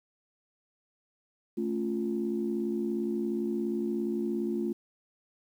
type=chord; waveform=sine; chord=A augmented; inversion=none; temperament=equal; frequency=220 / 277.2 / 349.2 Hz; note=A3 / C#4 / E#4; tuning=0 / 0 / 0 cents; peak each=-31 / -36 / -31 dBFS; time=1.57-4.73 s; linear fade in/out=10 ms; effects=tanh soft clip ceiling -19 dBFS + 10-bit